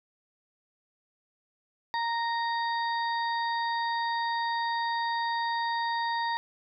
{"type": "harmonic tone", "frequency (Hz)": 930, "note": "A#5", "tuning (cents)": -4, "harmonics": [1, 2, 4, 5], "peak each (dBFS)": [-28, -34, -40, -42], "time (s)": [1.94, 6.37], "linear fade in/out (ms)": 0, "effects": []}